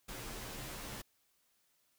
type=noise with comb filter; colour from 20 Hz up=pink; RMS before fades=-45 dBFS; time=0.08-1.02 s; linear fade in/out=10 ms; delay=12 ms; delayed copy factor=-0.95; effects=white hiss -75 dBFS RMS until 1.98 s